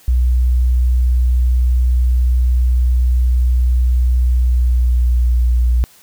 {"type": "tone with pitch glide", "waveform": "sine", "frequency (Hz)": [61.74, 60.36], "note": ["B1", "B1"], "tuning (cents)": [0, -39], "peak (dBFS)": -10, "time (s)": [0.08, 5.84], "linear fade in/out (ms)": 0, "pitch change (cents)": -39, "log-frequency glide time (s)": [4.26, 5.37], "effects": ["white hiss -47 dBFS RMS until 6.02 s"]}